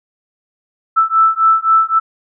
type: beating tone pair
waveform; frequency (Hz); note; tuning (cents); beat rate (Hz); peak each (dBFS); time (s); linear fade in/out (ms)
sine; 1318.5 / 1322.3; E6 / E6; 0 / +5; 3.8; -12; 0.96-2; 20
effects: none